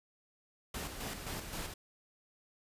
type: noise with tremolo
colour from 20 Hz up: pink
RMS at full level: -40 dBFS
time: 0.74-1.74 s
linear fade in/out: 5 ms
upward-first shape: square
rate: 3.8 Hz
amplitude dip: 45%
effects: resampled to 32000 Hz